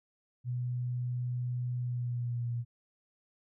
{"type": "tone with pitch glide", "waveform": "sine", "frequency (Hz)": [123.47, 119.06], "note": ["B2", "A#2"], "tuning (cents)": [0, 37], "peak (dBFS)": -31, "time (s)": [0.44, 2.65], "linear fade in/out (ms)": 50, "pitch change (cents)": -63, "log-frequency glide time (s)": [1.78, 2.53], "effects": []}